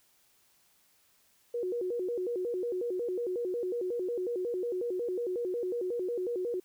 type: tone with vibrato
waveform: sine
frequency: 418.1 Hz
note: G#4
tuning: 12 cents sharp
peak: -30 dBFS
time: 1.54-6.6 s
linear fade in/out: 5 ms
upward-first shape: square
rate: 5.5 Hz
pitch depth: 230 cents each way
effects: white hiss -67 dBFS RMS until 6.64 s